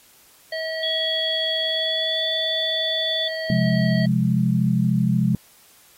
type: harmonic tone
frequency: 642 Hz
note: E5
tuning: 46 cents flat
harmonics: 1 / 3 / 5 / 7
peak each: -27 / -30 / -38 / -34 dBFS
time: 0.52-4.06 s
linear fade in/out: 5 ms
type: tone with pitch glide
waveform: sine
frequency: 3335 to 3457 Hz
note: G#7 to A7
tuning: +7 to -31 cents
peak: -22 dBFS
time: 0.83-3.28 s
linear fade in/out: 2 ms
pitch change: +62 cents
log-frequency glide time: 1.61-2.25 s
type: chord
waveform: sine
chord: F minor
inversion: second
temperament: equal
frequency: 130.81 / 174.61 / 207.7 Hz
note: C3 / F3 / Ab3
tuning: 0 / 0 / 0 cents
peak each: -21 dBFS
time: 3.5-5.35 s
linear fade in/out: 2 ms
effects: white hiss -53 dBFS RMS until 5.97 s + AAC 48 kbps